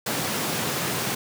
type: high-pass noise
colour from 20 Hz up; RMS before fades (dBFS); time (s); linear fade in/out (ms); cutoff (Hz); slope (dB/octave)
pink; -27; 0.06-1.15; 5; 120; 24
effects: none